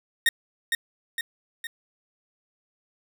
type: tone with echo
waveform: 30% pulse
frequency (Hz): 1847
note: A#6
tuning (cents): -16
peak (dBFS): -14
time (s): 0.26-0.29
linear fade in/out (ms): 2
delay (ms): 460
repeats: 3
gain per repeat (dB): -5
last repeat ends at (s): 1.67
effects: none